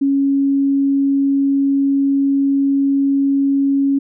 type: tone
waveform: sine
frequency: 276.5 Hz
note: C#4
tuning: 4 cents flat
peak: -12 dBFS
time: 0.01-3.99 s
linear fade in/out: 10 ms
effects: none